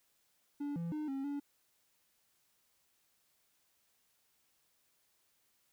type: tone with pitch steps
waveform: triangle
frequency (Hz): 288 / 168.7 / 304 / 271.1 / 285.5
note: D4 / E3 / D#4 / C#4 / D4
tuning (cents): -34 / +40 / -40 / -38 / -49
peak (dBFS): -34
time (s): 0.6-1.4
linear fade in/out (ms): 10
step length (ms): 160
effects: white hiss -75 dBFS RMS until 5.72 s